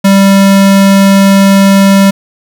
square tone, 196 Hz, G3, in tune, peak -3 dBFS, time 0.04-2.11 s, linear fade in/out 10 ms, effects none

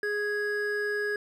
triangle tone pair together, 415.3 / 1661.2 Hz, G#4 / G#6, 0 / 0 cents, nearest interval 2 octaves, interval 2400 cents, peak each -28 dBFS, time 0.03-1.16 s, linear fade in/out 2 ms, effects none

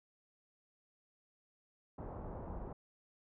pink low-pass noise, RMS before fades -45 dBFS, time 1.98-2.73 s, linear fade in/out 5 ms, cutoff 1000 Hz, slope 24 dB/octave, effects none

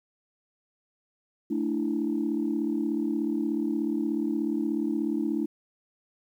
sine chord, A suspended fourth, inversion none, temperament just, 220 / 293.3 / 330 Hz, A3 / D4 / E4, 0 / -2 / +2 cents, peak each -30 / -28 / -29 dBFS, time 1.5-5.46 s, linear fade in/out 10 ms, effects tanh soft clip ceiling -17 dBFS + 10-bit

